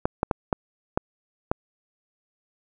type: clicks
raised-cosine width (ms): 1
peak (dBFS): -7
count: 6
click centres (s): 0.055 / 0.231 / 0.312 / 0.528 / 0.975 / 1.515
effects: none